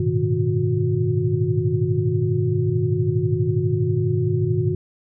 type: tone cluster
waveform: sine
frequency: 101.4 / 113.4 / 126 / 155.7 / 362.7 Hz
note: G#2 / A#2 / B2 / D#3 / F#4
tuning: -41 / -47 / +35 / +2 / -34 cents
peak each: -24 dBFS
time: 0-4.75 s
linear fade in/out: 5 ms
effects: none